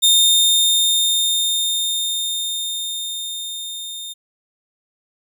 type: tone with level ramp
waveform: sawtooth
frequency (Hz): 3643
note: A#7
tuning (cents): -41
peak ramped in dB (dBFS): -7 to -26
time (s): 0.02-4.14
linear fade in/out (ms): 20
effects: none